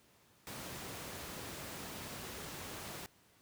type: noise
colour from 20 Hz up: pink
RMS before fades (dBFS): -45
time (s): 0.47-3.06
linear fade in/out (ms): 0
effects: pink hiss -67 dBFS RMS until 3.41 s + high-pass 80 Hz 12 dB/octave